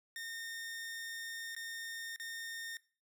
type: tone with dropouts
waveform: sawtooth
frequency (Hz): 1829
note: A#6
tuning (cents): -33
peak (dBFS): -38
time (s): 0.16-2.77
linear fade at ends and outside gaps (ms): 1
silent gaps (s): 1.55-1.564 / 2.161-2.198
effects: noise-tail reverb RT60 0.4 s tail -21 dB re dry